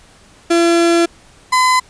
35% pulse tone pair in turn, 339 / 1015.9 Hz, E4 / B5, +49 / +49 cents, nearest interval octave + perfect fifth, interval 1900 cents, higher second, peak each -8 dBFS, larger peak neither, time 0.5-1.06 / 1.52-1.8 s, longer first, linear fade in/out 10 ms, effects pink hiss -46 dBFS RMS until 1.89 s + resampled to 22050 Hz

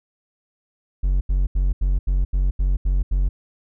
triangle tone bursts, 46.25 Hz, F#1, in tune, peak -14 dBFS, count 9, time 1.03-3.29 s, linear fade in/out 10 ms, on 180 ms, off 80 ms, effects none

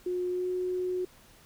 sine tone with pitch glide, 360.3 to 364.9 Hz, F#4 to F#4, -46 to -24 cents, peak -28 dBFS, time 0.06-1.05 s, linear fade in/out 5 ms, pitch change +22 cents, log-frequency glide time 0.3-0.48 s, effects pink hiss -57 dBFS RMS until 1.45 s

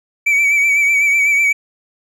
triangle tone with vibrato, 2292 Hz, D7, 43 cents flat, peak -9 dBFS, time 0.26-1.53 s, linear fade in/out 10 ms, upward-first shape sine, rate 8 Hz, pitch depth 42 cents each way, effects none

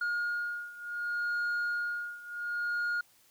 sine beating tone pair, 1427 / 1427.68 Hz, F6 / F6, +37 / +38 cents, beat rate 0.68 Hz, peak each -33 / -31 dBFS, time 0.01-3.01 s, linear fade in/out 5 ms, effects tanh soft clip ceiling -28 dBFS + white hiss -64 dBFS RMS until 3.3 s

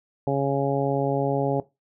harmonic tone, 138.59 Hz, C#3, in tune, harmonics 1 / 2 / 3 / 4 / 5 / 6, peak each -26 / -28 / -27 / -27 / -31 / -31 dBFS, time 0.27-1.6 s, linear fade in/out 2 ms, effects noise-tail reverb RT60 0.2 s tail -17 dB re dry

